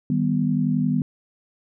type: chord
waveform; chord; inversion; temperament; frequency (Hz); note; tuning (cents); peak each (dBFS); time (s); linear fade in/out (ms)
sine; Eb augmented; none; equal; 155.56 / 196 / 246.9; Eb3 / G3 / B3; 0 / 0 / 0; -23 / -24 / -22; 0.1-1.02; 2
effects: none